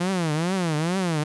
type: tone with vibrato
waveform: sawtooth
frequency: 170 Hz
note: F3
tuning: 46 cents flat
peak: -18 dBFS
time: 0-1.24 s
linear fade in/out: 10 ms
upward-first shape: triangle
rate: 2.3 Hz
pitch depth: 250 cents each way
effects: resampled to 24000 Hz